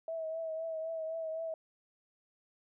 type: tone with vibrato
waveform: sine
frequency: 646 Hz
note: E5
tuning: 35 cents flat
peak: -35 dBFS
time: 0.08-1.54 s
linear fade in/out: 2 ms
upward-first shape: triangle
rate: 3.9 Hz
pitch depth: 38 cents each way
effects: none